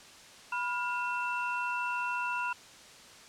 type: tone cluster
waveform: sine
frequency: 983 / 1417 / 2699 Hz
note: B5 / F6 / E7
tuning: -8 / +25 / +40 cents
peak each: -33 / -35 / -37 dBFS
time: 0.52-2.53 s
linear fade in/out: 5 ms
effects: white hiss -52 dBFS RMS until 3.28 s + low-pass 7000 Hz 12 dB/octave